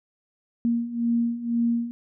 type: beating tone pair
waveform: sine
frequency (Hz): 233.2 / 235.2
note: A#3 / A#3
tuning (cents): +1 / +16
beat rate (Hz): 2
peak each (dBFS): -27 / -23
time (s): 0.65-1.91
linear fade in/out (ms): 0
effects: none